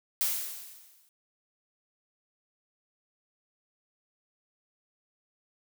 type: noise with exponential decay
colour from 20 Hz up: blue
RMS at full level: -26 dBFS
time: 0.21-1.09 s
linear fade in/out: 0 ms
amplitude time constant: 190 ms
effects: none